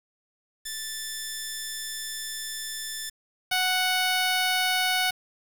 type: tone pair in turn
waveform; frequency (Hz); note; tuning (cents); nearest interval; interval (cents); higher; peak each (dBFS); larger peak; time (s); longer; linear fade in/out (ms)
10% pulse; 1760 / 740; A6 / F#5; 0 / 0; octave + minor third; 1500; first; -23 / -14; second; 0.65-3.1 / 3.51-5.11; first; 10
effects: 7-bit